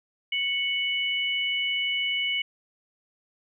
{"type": "tone pair together", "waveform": "sine", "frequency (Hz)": [2217, 2960], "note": ["C#7", "F#7"], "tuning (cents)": [0, 0], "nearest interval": "perfect fourth", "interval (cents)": 500, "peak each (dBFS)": -27, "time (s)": [0.32, 2.42], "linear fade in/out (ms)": 5, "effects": []}